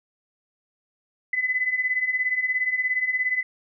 sine beating tone pair, 1999 / 2016 Hz, B6 / B6, +20 / +35 cents, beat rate 17 Hz, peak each -27 / -23 dBFS, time 1.33-3.43 s, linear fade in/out 5 ms, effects none

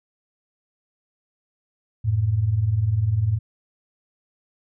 sine tone pair together, 89.94 / 110 Hz, F#2 / A2, -49 / 0 cents, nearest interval minor third, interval 349 cents, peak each -24 / -19 dBFS, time 2.04-3.39 s, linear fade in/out 20 ms, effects none

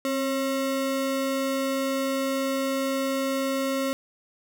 square ring-modulated tone, 405.3 Hz, G#4, 42 cents flat, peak -22 dBFS, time 0.05-3.93 s, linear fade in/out 0 ms, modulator 139 Hz, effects none

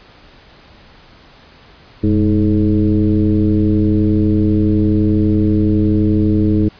sine tone with frequency modulation, 206 Hz, G#3, 14 cents flat, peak -10 dBFS, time 2.03-6.69 s, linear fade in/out 10 ms, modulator 111 Hz, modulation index 1.5, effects pink hiss -44 dBFS RMS until 6.79 s + resampled to 11025 Hz

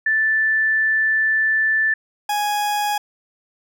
sine / 40% pulse tone pair in turn, 1760 / 830.6 Hz, A6 / G#5, 0 / 0 cents, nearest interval octave + minor second, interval 1300 cents, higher first, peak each -15 / -18 dBFS, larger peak first, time 0.06-1.94 / 2.29-2.98 s, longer first, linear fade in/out 5 ms, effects none

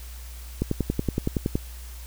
click train, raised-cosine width 3 ms, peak -10 dBFS, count 11, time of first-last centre 0.62-1.555 s, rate 10.7 Hz, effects added 60 Hz sine -37 dBFS peak until 2.06 s + white hiss -47 dBFS RMS until 2.06 s

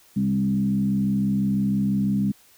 sine tone with frequency modulation, 200 Hz, G3, 35 cents sharp, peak -19 dBFS, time 0.16-2.32 s, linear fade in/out 10 ms, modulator 66 Hz, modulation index 0.74, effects white hiss -55 dBFS RMS until 2.57 s

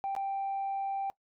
sine tone with dropouts, 785 Hz, G5, 2 cents sharp, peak -29 dBFS, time 0.04-1.1 s, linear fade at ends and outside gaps 0 ms, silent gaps 0.151-0.164 s, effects noise-tail reverb RT60 0.1 s tail -21 dB re dry + tanh soft clip ceiling -28 dBFS

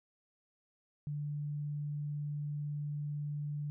sine tone, 147 Hz, D3, 2 cents sharp, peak -35 dBFS, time 1.07-3.7 s, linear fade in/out 0 ms, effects none

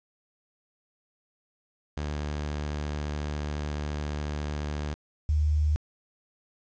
sawtooth / sine tone pair in turn, 74.2 / 75.8 Hz, D2 / D#2, +18 / -45 cents, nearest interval unison, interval 37 cents, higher second, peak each -26 / -21 dBFS, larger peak second, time 1.97-4.94 / 5.29-5.76 s, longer first, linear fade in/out 0 ms, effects resampled to 16000 Hz + 9-bit

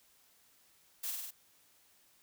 blue noise with echo, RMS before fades -38 dBFS, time 1.03-1.11 s, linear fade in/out 10 ms, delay 50 ms, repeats 4, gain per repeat -2 dB, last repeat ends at 1.31 s, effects white hiss -67 dBFS RMS until 2.22 s

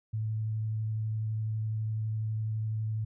sine tone with vibrato, 109.3 Hz, A2, 11 cents flat, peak -29 dBFS, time 0.13-3.05 s, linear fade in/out 10 ms, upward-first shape sine, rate 12 Hz, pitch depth 11 cents each way, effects none

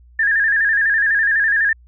sine tone with vibrato, 1719 Hz, A6, 41 cents flat, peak -13 dBFS, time 0.19-1.73 s, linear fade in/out 5 ms, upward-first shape square, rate 12 Hz, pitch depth 69 cents each way, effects added 60 Hz sine -44 dBFS peak until 1.87 s

